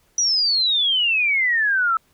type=exponential sweep; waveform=sine; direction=down; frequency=5920 to 1300 Hz; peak=-16 dBFS; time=0.18-1.97 s; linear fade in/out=2 ms; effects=pink hiss -61 dBFS RMS until 2.13 s

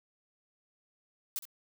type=noise with echo; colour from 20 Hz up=blue; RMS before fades=-35 dBFS; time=1.36-1.39 s; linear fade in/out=0 ms; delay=63 ms; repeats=1; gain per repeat=-13 dB; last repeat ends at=1.453 s; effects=none

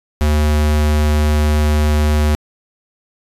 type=tone; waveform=square; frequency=75.3 Hz; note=D2; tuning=44 cents sharp; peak=-12 dBFS; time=0.21-2.35 s; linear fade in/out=0 ms; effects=resampled to 32000 Hz

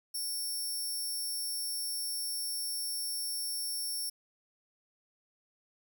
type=tone; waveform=15% pulse; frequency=5460 Hz; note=F8; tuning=40 cents flat; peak=-28 dBFS; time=0.14-4.1 s; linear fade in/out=10 ms; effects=none

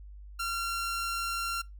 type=tone; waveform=sawtooth; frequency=1373 Hz; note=F6; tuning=30 cents flat; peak=-27 dBFS; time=0.39-1.62 s; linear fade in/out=10 ms; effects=noise-tail reverb RT60 0.2 s tail -23 dB re dry + added 50 Hz sine -44 dBFS peak until 1.79 s

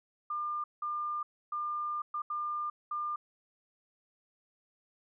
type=tone bursts at uneven times; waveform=sine; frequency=1200 Hz; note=D6; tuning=37 cents sharp; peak=-32 dBFS; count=6; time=0.3-0.64 / 0.82-1.23 / 1.52-2.02 / 2.14-2.22 / 2.3-2.7 / 2.91-3.16 s; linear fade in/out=5 ms; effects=none

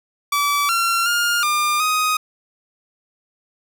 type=tone with pitch steps; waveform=sawtooth; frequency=1152 / 1367 / 1413 / 1200 / 1251 Hz; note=D6 / F6 / F6 / D6 / D#6; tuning=-34 / -37 / +20 / +37 / +9 cents; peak=-13 dBFS; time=0.32-2.17 s; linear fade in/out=5 ms; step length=370 ms; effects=none

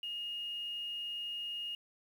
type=tone with quantisation; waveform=sine; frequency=2853 Hz; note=F7; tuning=36 cents sharp; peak=-37 dBFS; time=0.03-1.75 s; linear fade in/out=2 ms; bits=10; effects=none

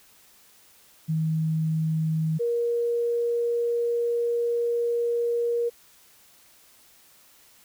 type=tone pair in turn; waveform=sine; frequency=158.8 / 472.4 Hz; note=D#3 / A#4; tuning=+36 / +23 cents; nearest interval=octave + perfect fifth; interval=1887 cents; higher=second; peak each=-22 dBFS; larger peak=neither; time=1.08-2.39 / 2.39-5.7 s; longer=second; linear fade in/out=20 ms; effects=white hiss -56 dBFS RMS until 7.64 s

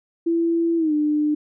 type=tone with pitch glide; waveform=sine; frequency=334.6 to 299.8 Hz; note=E4 to D4; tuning=+26 to +36 cents; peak=-17 dBFS; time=0.26-1.35 s; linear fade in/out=10 ms; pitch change=-190 cents; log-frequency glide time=0.77-0.93 s; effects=none

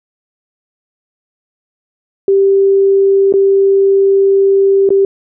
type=tone with dropouts; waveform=sine; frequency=392 Hz; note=G4; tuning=in tune; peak=-6 dBFS; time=2.28-5.05 s; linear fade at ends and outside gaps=2 ms; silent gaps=3.325-3.338 / 4.891-4.904 s; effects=none

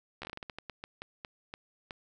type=slowing click train; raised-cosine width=0.3 ms; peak=-24 dBFS; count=16; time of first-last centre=0.22-1.908 s; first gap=13 ms; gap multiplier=1.27; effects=none

